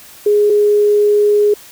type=tone pair in turn; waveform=sine; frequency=415.3 / 415.3 Hz; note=G#4 / G#4; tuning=0 / 0 cents; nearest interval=unison; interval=0 cents; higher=neither; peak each=-8 dBFS; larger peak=neither; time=0.26-0.5 / 0.5-1.54 s; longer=second; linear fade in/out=5 ms; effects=white hiss -39 dBFS RMS until 1.71 s